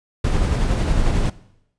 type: noise with tremolo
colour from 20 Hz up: brown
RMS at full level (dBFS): -17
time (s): 0.24-1.3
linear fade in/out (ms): 5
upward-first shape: sine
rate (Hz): 11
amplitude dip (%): 30
effects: noise-tail reverb RT60 0.8 s tail -19 dB re dry + resampled to 22050 Hz